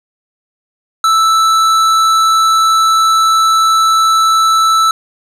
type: tone with hard clipping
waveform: triangle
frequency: 1318.5 Hz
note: E6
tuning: in tune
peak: -9 dBFS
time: 1.04-4.91 s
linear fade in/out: 2 ms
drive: 16 dB
effects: none